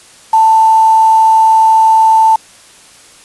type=tone with quantisation; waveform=sine; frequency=886 Hz; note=A5; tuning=12 cents sharp; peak=-4 dBFS; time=0.33-2.36 s; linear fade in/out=5 ms; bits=4; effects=white hiss -40 dBFS RMS until 3.24 s + resampled to 24000 Hz